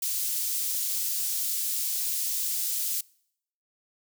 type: high-pass noise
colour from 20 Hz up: white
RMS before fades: -29 dBFS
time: 0.02-3.01 s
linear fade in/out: 5 ms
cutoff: 5100 Hz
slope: 12 dB/octave
effects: noise-tail reverb RT60 0.7 s tail -25 dB re dry